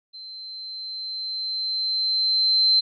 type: tone with level ramp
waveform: sine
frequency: 4100 Hz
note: C8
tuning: 36 cents flat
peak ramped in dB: -37 to -14 dBFS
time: 0.13-2.81 s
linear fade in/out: 20 ms
effects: none